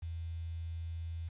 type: tone with quantisation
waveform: sine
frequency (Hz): 83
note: E2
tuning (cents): +12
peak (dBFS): -37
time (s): 0.02-1.29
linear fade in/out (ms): 10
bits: 10
effects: resampled to 8000 Hz